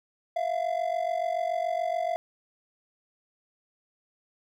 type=ring-modulated tone; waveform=triangle; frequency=682 Hz; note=F5; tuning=41 cents flat; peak=-21 dBFS; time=0.36-2.16 s; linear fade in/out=0 ms; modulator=23.5 Hz; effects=none